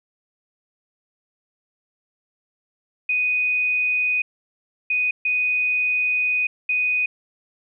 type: tone bursts at uneven times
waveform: sine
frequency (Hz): 2489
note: D#7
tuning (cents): 0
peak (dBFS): -18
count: 4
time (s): 3.09-4.22 / 4.9-5.11 / 5.25-6.47 / 6.69-7.06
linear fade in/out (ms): 5
effects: none